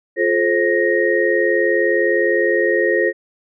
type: tone cluster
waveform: sine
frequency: 350.7 / 430.3 / 530 / 1868 Hz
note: F4 / A4 / C5 / A#6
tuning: +7 / -39 / +22 / +3 cents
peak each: -19 dBFS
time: 0.16-3.13 s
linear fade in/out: 50 ms
effects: none